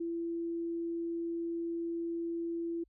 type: tone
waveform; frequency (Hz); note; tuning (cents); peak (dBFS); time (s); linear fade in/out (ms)
sine; 336.6; E4; +36; -33; 0-2.84; 10
effects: added 50 Hz sine -67 dBFS peak until 2.88 s